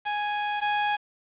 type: tone pair in turn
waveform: sawtooth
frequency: 830.6 / 830.6 Hz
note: G#5 / G#5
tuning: 0 / 0 cents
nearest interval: unison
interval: 0 cents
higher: neither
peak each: -22 / -19 dBFS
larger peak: second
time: 0.05-0.61 / 0.61-0.97 s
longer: first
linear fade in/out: 20 ms
effects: resampled to 8000 Hz + 8-bit